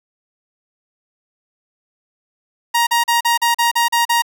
sawtooth tone bursts, 940 Hz, A#5, 14 cents sharp, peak -9 dBFS, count 9, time 2.74-4.222 s, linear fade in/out 10 ms, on 130 ms, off 39 ms, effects none

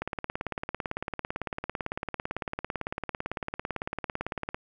click train, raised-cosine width 0.5 ms, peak -16 dBFS, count 82, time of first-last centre 0.02-4.545 s, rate 17.9 Hz, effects none

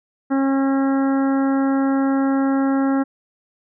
harmonic tone, 271.4 Hz, C#4, 36 cents flat, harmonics 1 / 2 / 3 / 4 / 5 / 6 / 7, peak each -16 / -27 / -28 / -34 / -31 / -36 / -40 dBFS, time 0.3-3.04 s, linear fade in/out 20 ms, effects none

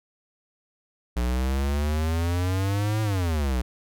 square exponential two-way sweep, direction up then down, 59 to 110 to 59 Hz, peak -23 dBFS, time 1.16-3.62 s, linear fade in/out 10 ms, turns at 3.02 s, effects none

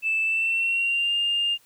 sine tone with pitch glide, 2637 to 2810 Hz, E7 to F7, 0 to +10 cents, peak -20 dBFS, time 0.02-1.58 s, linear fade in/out 50 ms, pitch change +110 cents, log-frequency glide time 0.23-1.14 s, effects tanh soft clip ceiling -16 dBFS + white hiss -59 dBFS RMS until 1.65 s

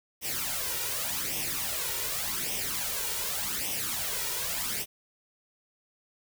white noise with flanger, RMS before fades -32 dBFS, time 0.21-4.86 s, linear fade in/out 50 ms, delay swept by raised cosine 0.34 to 2.14 ms, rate 0.86 Hz, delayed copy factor +0.65, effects none

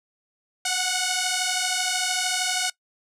5% pulse beating tone pair, 730 / 743 Hz, F#5 / F#5, -24 / +7 cents, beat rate 13 Hz, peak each -14 dBFS, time 0.65-2.7 s, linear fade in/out 5 ms, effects noise-tail reverb RT60 0.1 s tail -21 dB re dry + low-pass 11000 Hz 12 dB/octave

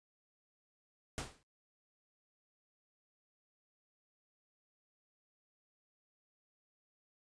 pink noise with exponential decay, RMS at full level -37 dBFS, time 1.18-1.43 s, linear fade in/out 0 ms, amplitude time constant 53 ms, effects noise-tail reverb RT60 0.2 s tail -26 dB re dry + resampled to 22050 Hz

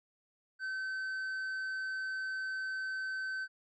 triangle tone with tanh clipping, 1535 Hz, G6, 37 cents flat, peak -36 dBFS, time 0.59-3.48 s, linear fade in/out 50 ms, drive 9 dB, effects none

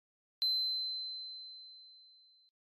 sine tone with exponential decay, 4070 Hz, C8, 49 cents flat, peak -26 dBFS, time 0.42-2.49 s, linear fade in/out 0 ms, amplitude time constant 450 ms, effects tanh soft clip ceiling -26 dBFS + AAC 32 kbps

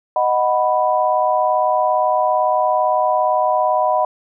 sine chord, B major, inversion first, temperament equal, 622.3 / 740 / 987.8 Hz, D#5 / F#5 / B5, 0 / 0 / 0 cents, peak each -18 dBFS, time 0.16-4.05 s, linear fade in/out 2 ms, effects none

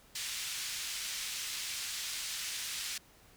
white band-pass noise, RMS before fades -39 dBFS, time 0.15-2.98 s, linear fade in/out 5 ms, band 2100 to 6800 Hz, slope 12 dB/octave, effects pink hiss -61 dBFS RMS until 3.36 s

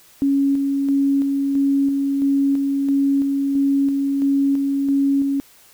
sine tone with tremolo, 277.2 Hz, C#4, in tune, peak -14 dBFS, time 0.22-5.4 s, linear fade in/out 0 ms, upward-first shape square, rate 1.5 Hz, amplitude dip 30%, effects white hiss -50 dBFS RMS until 5.73 s

